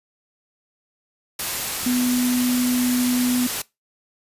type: tone in noise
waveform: sine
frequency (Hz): 248.2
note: B3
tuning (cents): +9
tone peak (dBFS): -18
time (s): 1.86-3.47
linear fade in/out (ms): 5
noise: white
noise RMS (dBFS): -26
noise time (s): 1.39-3.62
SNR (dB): +5
effects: noise-tail reverb RT60 0.2 s tail -21 dB re dry + resampled to 32000 Hz